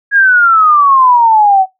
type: exponential sweep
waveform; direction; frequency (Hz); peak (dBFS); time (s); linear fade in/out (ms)
sine; down; 1661.2 to 745; -4; 0.11-1.66; 50
effects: noise-tail reverb RT60 0.2 s tail -22 dB re dry